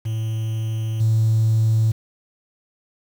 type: tone with level steps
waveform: triangle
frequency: 110.9 Hz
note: A2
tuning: 14 cents sharp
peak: -19 / -11 dBFS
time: 0.05-1.92 s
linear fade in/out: 10 ms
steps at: 1 s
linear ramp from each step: 10 ms
effects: tanh soft clip ceiling -11 dBFS + 7-bit